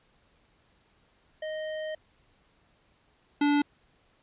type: tone pair in turn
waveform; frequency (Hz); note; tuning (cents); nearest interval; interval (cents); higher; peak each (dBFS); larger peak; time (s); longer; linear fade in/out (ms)
square; 622.3 / 290.2; D#5 / D4; 0 / -21; octave + minor second; 1321; first; -33 / -22; second; 1.42-1.95 / 3.41-3.62; first; 5
effects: pink hiss -66 dBFS RMS until 4.22 s + resampled to 8000 Hz